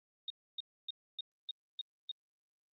sine tone bursts, 3706 Hz, A#7, 11 cents flat, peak -37 dBFS, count 7, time 0.28-2.114 s, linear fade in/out 2 ms, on 22 ms, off 280 ms, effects Opus 48 kbps

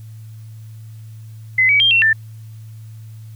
sine tone with pitch steps, 2040 / 2273 / 3193 / 2716 / 1779 Hz, C7 / C#7 / G7 / F7 / A6, -44 / +43 / +31 / -49 / +19 cents, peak -10 dBFS, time 1.58-2.13 s, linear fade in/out 5 ms, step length 110 ms, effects added 110 Hz sine -33 dBFS peak until 3.35 s + white hiss -55 dBFS RMS until 3.35 s

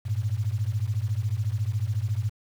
sine beating tone pair, 99.2 / 113.2 Hz, G2 / A2, +21 / +50 cents, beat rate 14 Hz, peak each -27 dBFS, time 0.05-2.3 s, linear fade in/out 20 ms, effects 8-bit

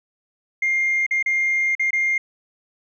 sine tone with dropouts, 2115 Hz, C7, 18 cents sharp, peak -16 dBFS, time 0.62-2.18 s, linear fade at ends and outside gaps 5 ms, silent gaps 1.065-1.109 / 1.227-1.26 / 1.752-1.795 / 1.907-1.93 s, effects tanh soft clip ceiling -14 dBFS

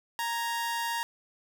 sawtooth tone pair together, 932.3 / 1661.2 Hz, A#5 / G#6, 0 / 0 cents, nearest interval minor seventh, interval 1000 cents, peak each -26 / -36 dBFS, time 0.19-1.03 s, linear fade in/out 0 ms, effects none

